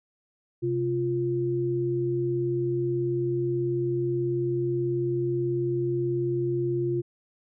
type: tone pair together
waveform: sine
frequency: 130.81 / 349.2 Hz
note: C3 / F4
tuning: 0 / 0 cents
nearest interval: octave + perfect fourth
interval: 1700 cents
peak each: -29 / -25 dBFS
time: 0.62-7.02 s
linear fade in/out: 20 ms
effects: none